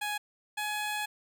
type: tone pair in turn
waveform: 15% pulse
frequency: 834 / 841.7 Hz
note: G#5 / G#5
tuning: +7 / +23 cents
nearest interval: unison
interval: 16 cents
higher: second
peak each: -25 dBFS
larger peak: neither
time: 0.01-0.18 / 0.57-1.06 s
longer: second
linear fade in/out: 10 ms
effects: none